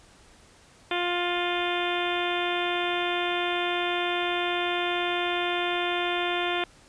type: harmonic tone with a mistuned harmonic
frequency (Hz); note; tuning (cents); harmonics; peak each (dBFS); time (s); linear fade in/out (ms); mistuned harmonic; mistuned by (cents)
352; F4; +14; 1 / 2 / 3 / 4 / 5 / 6 / 7 / 8 / 9 / 10; -30 / -31 / -35 / -35 / -36 / -37 / -34 / -40 / -37 / -35; 0.91-6.64; 2; 9; -33
effects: pink hiss -55 dBFS RMS until 6.88 s + resampled to 22050 Hz